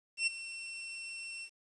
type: tone with ADSR envelope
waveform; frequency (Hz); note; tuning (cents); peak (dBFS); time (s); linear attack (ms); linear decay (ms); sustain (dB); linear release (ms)
sawtooth; 2707; E7; +45; -23; 0.17-1.5; 100; 14; -15; 67
effects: resampled to 22050 Hz + 10-bit